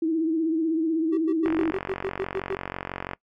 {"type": "tone with vibrato", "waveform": "sine", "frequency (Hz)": 322.5, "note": "E4", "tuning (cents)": -38, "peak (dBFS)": -21, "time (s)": [0.02, 1.71], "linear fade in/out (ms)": 5, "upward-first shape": "sine", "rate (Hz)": 16, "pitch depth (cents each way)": 58}
{"type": "tone bursts", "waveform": "triangle", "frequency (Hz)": 383.5, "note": "G4", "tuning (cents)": -38, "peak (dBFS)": -23, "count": 10, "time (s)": [1.12, 2.553], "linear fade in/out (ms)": 10, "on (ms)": 56, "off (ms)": 97}
{"type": "click train", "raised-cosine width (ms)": 0.5, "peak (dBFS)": -15, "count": 78, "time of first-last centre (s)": [1.46, 3.134], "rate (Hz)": 46}
{"effects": ["noise-tail reverb RT60 0.1 s tail -23 dB re dry"]}